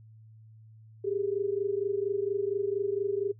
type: tone pair together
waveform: sine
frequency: 392 / 416.3 Hz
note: G4 / G#4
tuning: 0 / +4 cents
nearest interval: minor second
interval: 104 cents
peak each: -29 / -31 dBFS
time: 1.04-3.32 s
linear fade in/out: 10 ms
effects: noise-tail reverb RT60 0.1 s tail -20 dB re dry + added 110 Hz sine -50 dBFS peak until 3.39 s